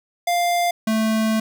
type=tone pair in turn; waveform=square; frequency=698.5 / 220 Hz; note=F5 / A3; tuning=0 / 0 cents; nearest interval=octave + minor sixth; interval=2000 cents; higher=first; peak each=-18 dBFS; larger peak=neither; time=0.27-0.71 / 0.87-1.4 s; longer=second; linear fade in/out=5 ms; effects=none